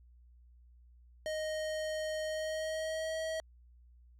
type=tone with pitch glide; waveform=square; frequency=622.3 to 639.8 Hz; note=D#5 to D#5; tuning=0 to +48 cents; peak=-35 dBFS; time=1.26-3.4 s; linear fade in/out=0 ms; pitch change=+48 cents; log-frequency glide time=2.25-3.17 s; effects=added 60 Hz sine -57 dBFS peak until 4.19 s + low-pass 9000 Hz 12 dB/octave